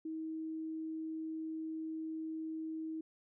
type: tone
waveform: sine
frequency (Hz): 318.5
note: D#4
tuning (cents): +41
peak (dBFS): -38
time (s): 0.05-3.01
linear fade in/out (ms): 5
effects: none